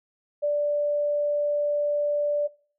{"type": "tone", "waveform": "sine", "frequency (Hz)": 586, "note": "D5", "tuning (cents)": -4, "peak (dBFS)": -21, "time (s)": [0.42, 2.48], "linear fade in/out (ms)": 20, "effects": ["noise-tail reverb RT60 0.5 s tail -21 dB re dry"]}